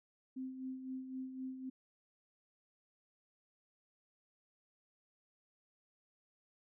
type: tone with tremolo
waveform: sine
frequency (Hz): 260.4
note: C4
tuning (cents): -8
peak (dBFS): -39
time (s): 0.36-1.7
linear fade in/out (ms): 10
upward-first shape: sine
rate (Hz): 3.9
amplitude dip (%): 55
effects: none